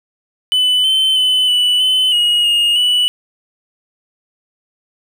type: tone with pitch steps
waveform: triangle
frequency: 3001 / 3078 / 3022 / 2966 / 3033 / 2890 / 2850 / 2956 Hz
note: F#7 / G7 / F#7 / F#7 / F#7 / F#7 / F7 / F#7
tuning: +24 / -32 / +36 / +4 / +42 / -41 / +34 / -2 cents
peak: -9 dBFS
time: 0.52-3.08 s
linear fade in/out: 0 ms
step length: 320 ms
effects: none